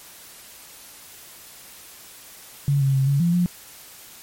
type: tone with pitch steps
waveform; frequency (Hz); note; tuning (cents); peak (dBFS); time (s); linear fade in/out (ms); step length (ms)
sine; 141.2 / 136.2 / 134.4 / 140.4 / 171.4 / 176.8; C#3 / C#3 / C3 / C#3 / F3 / F3; +32 / -30 / +47 / +22 / -32 / +22; -16; 2.68-3.46; 0; 130
effects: white hiss -44 dBFS RMS until 4.22 s + MP3 64 kbps